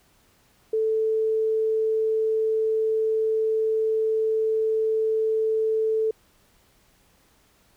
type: tone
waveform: sine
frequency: 440 Hz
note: A4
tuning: in tune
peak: -20 dBFS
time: 0.73-6.11 s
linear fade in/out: 5 ms
effects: pink hiss -61 dBFS RMS until 7.76 s